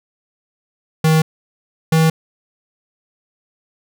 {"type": "tone pair in turn", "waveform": "square", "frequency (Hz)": [158.3, 160.51], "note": ["D#3", "E3"], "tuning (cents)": [30, -46], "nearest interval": "unison", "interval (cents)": 24, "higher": "second", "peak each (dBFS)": -11, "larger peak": "neither", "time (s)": [[1.04, 1.22], [1.92, 2.1]], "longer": "neither", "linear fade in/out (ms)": 5, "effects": []}